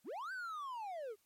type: linear two-way sweep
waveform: triangle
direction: up then down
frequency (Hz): 155.56 to 1568 to 392.5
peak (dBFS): -39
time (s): 0.04-1.16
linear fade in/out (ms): 50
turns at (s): 0.32
effects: white hiss -75 dBFS RMS until 1.25 s + MP3 64 kbps